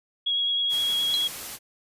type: tone with vibrato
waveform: sine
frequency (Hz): 3314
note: G#7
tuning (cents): -4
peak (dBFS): -22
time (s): 0.26-1.28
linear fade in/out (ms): 10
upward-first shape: triangle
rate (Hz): 9.6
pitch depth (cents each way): 16
type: noise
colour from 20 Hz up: white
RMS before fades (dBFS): -36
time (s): 0.69-1.59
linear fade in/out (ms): 50
type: tone with exponential decay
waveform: triangle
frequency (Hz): 4063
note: B7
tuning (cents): +48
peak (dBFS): -20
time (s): 1.14-1.23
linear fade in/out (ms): 0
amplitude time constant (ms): 18
effects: resampled to 32000 Hz